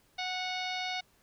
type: harmonic tone with a mistuned harmonic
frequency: 737 Hz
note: F#5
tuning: 7 cents flat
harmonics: 1 / 2 / 3 / 4 / 5 / 6 / 7 / 8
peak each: -37 / -44 / -38 / -43 / -40 / -44 / -48 / -52 dBFS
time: 0.18-1.01 s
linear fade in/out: 10 ms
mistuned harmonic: 4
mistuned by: -31 cents
effects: pink hiss -67 dBFS RMS until 1.22 s